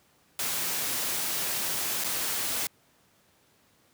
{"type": "noise with dropouts", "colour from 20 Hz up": "white", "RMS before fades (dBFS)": -30, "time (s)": [0.39, 2.67], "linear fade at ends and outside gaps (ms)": 2, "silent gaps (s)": [2.039, 2.043], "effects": ["pink hiss -64 dBFS RMS until 3.93 s", "high-pass 100 Hz 12 dB/octave"]}